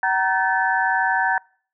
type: tone cluster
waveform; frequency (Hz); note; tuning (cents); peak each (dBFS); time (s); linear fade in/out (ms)
sine; 759 / 936 / 1528 / 1740; F#5 / A#5 / G6 / A6; +44 / +7 / -45 / -20; -23; 0.03-1.38; 2
effects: noise-tail reverb RT60 0.5 s tail -26 dB re dry